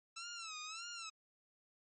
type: tone with vibrato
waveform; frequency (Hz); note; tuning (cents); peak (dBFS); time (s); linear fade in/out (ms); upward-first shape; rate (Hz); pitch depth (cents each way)
10% pulse; 1318.5; E6; 0; -36; 0.16-1.1; 10; sine; 1.7; 120
effects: MP3 32 kbps